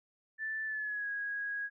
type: tone with pitch glide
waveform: sine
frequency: 1760 to 1651.7 Hz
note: A6 to G#6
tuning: 0 to -10 cents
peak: -34 dBFS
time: 0.38-1.7 s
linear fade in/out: 50 ms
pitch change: -110 cents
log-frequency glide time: 0.65-1.08 s
effects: none

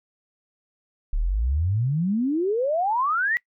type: exponential sweep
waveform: sine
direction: up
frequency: 34.11 to 1975.5 Hz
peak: -20 dBFS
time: 1.13-3.37 s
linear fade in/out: 0 ms
effects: noise-tail reverb RT60 0.1 s tail -22 dB re dry

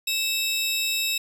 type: tone pair together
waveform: sawtooth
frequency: 2637 / 3794 Hz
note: E7 / A#7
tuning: 0 / +30 cents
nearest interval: tritone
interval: 630 cents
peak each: -23 dBFS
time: 0.07-1.18 s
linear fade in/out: 5 ms
effects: none

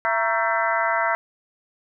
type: harmonic tone with a mistuned harmonic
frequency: 223.5 Hz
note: A3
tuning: 27 cents sharp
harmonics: 3 / 4 / 5 / 6 / 7 / 8 / 9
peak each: -25 / -25 / -30 / -26 / -27 / -32 / -28 dBFS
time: 0.05-1.15 s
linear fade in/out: 0 ms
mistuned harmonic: 4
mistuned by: +78 cents
effects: none

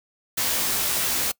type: noise with comb filter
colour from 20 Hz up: white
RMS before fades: -24 dBFS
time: 0.37-1.32 s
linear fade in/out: 10 ms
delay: 17 ms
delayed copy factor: +0.75
effects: noise-tail reverb RT60 0.1 s tail -24 dB re dry

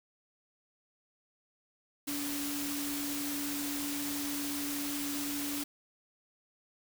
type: tone in noise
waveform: sine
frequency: 287 Hz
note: D4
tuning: 40 cents flat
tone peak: -36 dBFS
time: 2.07-5.64 s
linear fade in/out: 10 ms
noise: white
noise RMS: -38 dBFS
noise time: 2.07-5.64 s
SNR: -1 dB
effects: none

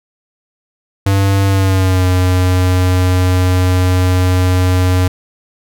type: tone with pitch glide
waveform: square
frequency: 98 to 91.44 Hz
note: G2 to F#2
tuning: 0 to -20 cents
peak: -10 dBFS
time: 1.06-5.08 s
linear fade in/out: 5 ms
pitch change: -120 cents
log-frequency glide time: 1.46-2.06 s
effects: none

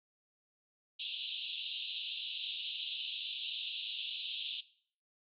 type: band-pass noise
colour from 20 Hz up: white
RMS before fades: -41 dBFS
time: 0.99-4.61 s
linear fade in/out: 10 ms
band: 2700 to 3900 Hz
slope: 96 dB/octave
effects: noise-tail reverb RT60 0.5 s tail -17 dB re dry + AAC 48 kbps

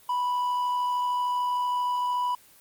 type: tone with amplitude modulation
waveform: triangle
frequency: 986 Hz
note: B5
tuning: 3 cents flat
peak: -21 dBFS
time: 0.09-2.35 s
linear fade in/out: 5 ms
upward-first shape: sine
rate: 73.2 Hz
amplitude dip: 25%
effects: white hiss -55 dBFS RMS until 2.6 s + Opus 24 kbps

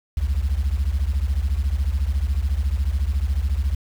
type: beating tone pair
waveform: sine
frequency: 61.74 / 75.74 Hz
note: B1 / D#2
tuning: 0 / -46 cents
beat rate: 14 Hz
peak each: -20 dBFS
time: 0.17-3.75 s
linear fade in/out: 5 ms
effects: tanh soft clip ceiling -15 dBFS + 7-bit

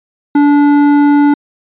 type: tone with hard clipping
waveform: sine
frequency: 289.4 Hz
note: D4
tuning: 25 cents flat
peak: -7 dBFS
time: 0.35-1.34 s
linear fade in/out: 5 ms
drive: 10 dB
effects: resampled to 8000 Hz

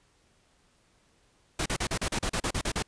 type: noise bursts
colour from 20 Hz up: pink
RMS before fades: -29 dBFS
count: 12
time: 1.59-2.825 s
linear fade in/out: 5 ms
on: 69 ms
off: 37 ms
effects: pink hiss -66 dBFS RMS until 2.87 s + resampled to 22050 Hz

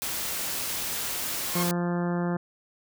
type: noise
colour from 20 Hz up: white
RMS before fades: -31 dBFS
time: 0.02-1.71 s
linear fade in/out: 0 ms
type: tone with exponential growth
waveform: sawtooth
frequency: 1078 Hz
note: C#6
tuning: 49 cents flat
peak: -24 dBFS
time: 1.34-1.63 s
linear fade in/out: 5 ms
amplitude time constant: 62 ms
type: harmonic tone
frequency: 174.61 Hz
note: F3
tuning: in tune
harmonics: 1 / 2 / 3 / 4 / 5 / 6 / 7 / 8 / 9 / 10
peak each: -26 / -32 / -36 / -38 / -40 / -42 / -43 / -44 / -45 / -46 dBFS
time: 1.55-2.37 s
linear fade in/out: 5 ms
effects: none

